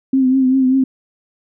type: tone with vibrato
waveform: sine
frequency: 261.6 Hz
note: C4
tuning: in tune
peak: -10 dBFS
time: 0.13-0.84 s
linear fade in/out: 5 ms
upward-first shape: triangle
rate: 5.1 Hz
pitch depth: 52 cents each way
effects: none